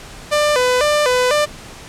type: tone with vibrato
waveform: sawtooth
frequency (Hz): 546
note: C#5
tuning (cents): -26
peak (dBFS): -9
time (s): 0.31-1.46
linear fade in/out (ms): 20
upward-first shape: square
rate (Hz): 2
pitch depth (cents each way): 150
effects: pink hiss -36 dBFS RMS until 1.88 s + low-pass 9000 Hz 12 dB/octave